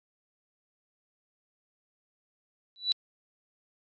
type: tone with exponential growth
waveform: sine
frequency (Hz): 3951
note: B7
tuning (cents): 0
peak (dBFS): -17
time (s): 2.76-2.92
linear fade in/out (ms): 0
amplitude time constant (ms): 34
effects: tanh soft clip ceiling -19 dBFS + MP3 32 kbps